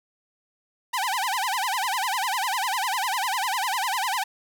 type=tone with vibrato; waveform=sawtooth; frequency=880 Hz; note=A5; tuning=in tune; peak=-20 dBFS; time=0.93-4.24 s; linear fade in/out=10 ms; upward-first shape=sine; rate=10 Hz; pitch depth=280 cents each way; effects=none